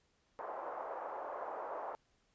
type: band-pass noise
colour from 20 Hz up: pink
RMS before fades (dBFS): -43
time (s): 0.39-1.95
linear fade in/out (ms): 0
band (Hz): 530 to 1100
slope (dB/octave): 24
effects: pink hiss -75 dBFS RMS until 2.34 s + resampled to 16000 Hz